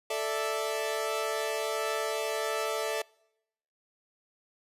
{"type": "chord", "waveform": "sawtooth", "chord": "A suspended fourth", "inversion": "none", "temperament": "equal", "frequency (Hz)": [440, 587.3, 659.3], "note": ["A4", "D5", "E5"], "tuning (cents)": [0, 0, 0], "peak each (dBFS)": [-29, -31, -30], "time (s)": [0.1, 3.02], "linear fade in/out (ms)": 5, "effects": ["noise-tail reverb RT60 0.8 s tail -25 dB re dry", "resampled to 32000 Hz"]}